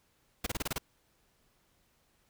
pink noise bursts, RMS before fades -33 dBFS, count 7, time 0.44-0.783 s, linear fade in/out 5 ms, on 25 ms, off 28 ms, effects pink hiss -71 dBFS RMS until 2.29 s

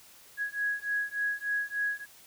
sine beating tone pair, 1662 / 1665.4 Hz, G#6 / G#6, +1 / +4 cents, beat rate 3.4 Hz, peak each -32 / -32 dBFS, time 0.37-2.06 s, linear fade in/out 50 ms, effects white hiss -55 dBFS RMS until 2.26 s

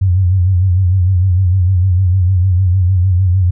sine tone with vibrato, 92 Hz, F#2, 9 cents flat, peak -8 dBFS, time 0.01-3.51 s, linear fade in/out 10 ms, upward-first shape sine, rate 6.6 Hz, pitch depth 86 cents each way, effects none

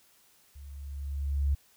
sine tone with level ramp, 70.2 Hz, C#2, 22 cents sharp, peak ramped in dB -44 to -22 dBFS, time 0.55-1.55 s, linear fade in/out 10 ms, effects white hiss -63 dBFS RMS until 1.76 s

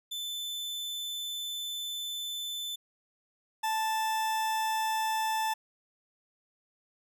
40% pulse tone pair in turn, 3520 / 880 Hz, A7 / A5, 0 / 0 cents, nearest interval 2 octaves, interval 2400 cents, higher first, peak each -33 / -27 dBFS, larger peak second, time 0.11-2.76 / 3.63-5.54 s, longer first, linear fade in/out 10 ms, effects none

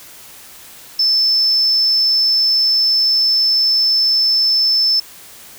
sine tone, 5274 Hz, E8, in tune, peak -11 dBFS, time 0.99-5 s, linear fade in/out 5 ms, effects white hiss -39 dBFS RMS until 5.58 s

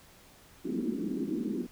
pink band-pass noise, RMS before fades -33 dBFS, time 0.64-1.67 s, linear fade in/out 20 ms, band 200 to 360 Hz, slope 48 dB/octave, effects pink hiss -57 dBFS RMS until 1.71 s

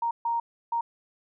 sine tone bursts at uneven times, 932.3 Hz, A#5, in tune, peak -24 dBFS, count 3, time 0.02-0.11 / 0.25-0.4 / 0.72-0.81 s, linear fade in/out 5 ms, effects none

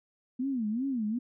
sine tone with vibrato, 240.6 Hz, B3, 45 cents flat, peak -28 dBFS, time 0.39-1.19 s, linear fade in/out 10 ms, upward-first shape sine, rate 2.6 Hz, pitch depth 240 cents each way, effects none

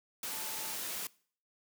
sine tone in noise, 880 Hz, A5, in tune, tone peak -50 dBFS, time 0.31-0.74 s, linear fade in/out 2 ms, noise white, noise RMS -39 dBFS, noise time 0.23-1.07 s, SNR -14 dB, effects noise-tail reverb RT60 0.5 s tail -22 dB re dry + high-pass 150 Hz 12 dB/octave

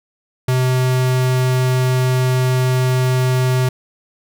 square tone, 128.1 Hz, C3, 36 cents flat, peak -14 dBFS, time 0.48-3.69 s, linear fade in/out 5 ms, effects none

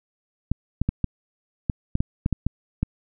clicks, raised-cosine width 5 ms, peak -9 dBFS, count 11, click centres 0.516 / 0.816 / 0.89 / 1.043 / 1.698 / 1.954 / 2.005 / 2.261 / 2.327 / 2.466 / 2.83 s, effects none

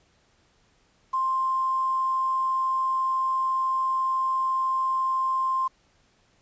sine tone with quantisation, 1051 Hz, C6, 7 cents sharp, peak -22 dBFS, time 1.13-5.68 s, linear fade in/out 10 ms, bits 8, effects pink hiss -64 dBFS RMS until 6.41 s + resampled to 16000 Hz

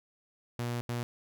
sawtooth tone bursts at uneven times, 120 Hz, B2, 49 cents flat, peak -28 dBFS, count 2, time 0.59-0.81 / 0.89-1.03 s, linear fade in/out 0 ms, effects none

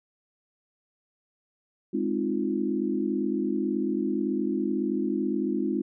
sine chord, F minor seventh, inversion first, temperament equal, 207.7 / 261.6 / 311.1 / 349.2 Hz, Ab3 / C4 / Eb4 / F4, 0 / 0 / 0 / 0 cents, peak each -30 dBFS, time 1.93-5.82 s, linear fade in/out 10 ms, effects none

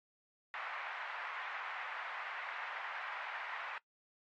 white band-pass noise, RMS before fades -43 dBFS, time 0.54-3.78 s, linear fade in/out 0 ms, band 760 to 2100 Hz, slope 24 dB/octave, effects noise-tail reverb RT60 0.1 s tail -21 dB re dry + MP3 48 kbps

